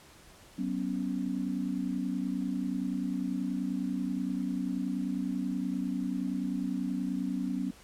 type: chord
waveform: sine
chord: F# suspended fourth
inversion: none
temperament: equal with one note detuned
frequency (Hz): 188.34 / 246.9 / 277.2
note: F#3 / B3 / C#4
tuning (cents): +31 / 0 / 0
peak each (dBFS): -34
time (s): 0.58-7.71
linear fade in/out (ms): 10
effects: pink hiss -55 dBFS RMS until 7.83 s + low-pass 12000 Hz 12 dB/octave